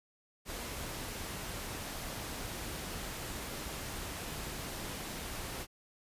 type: noise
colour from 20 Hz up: pink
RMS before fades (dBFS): -41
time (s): 0.45-5.67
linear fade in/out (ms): 50
effects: resampled to 32000 Hz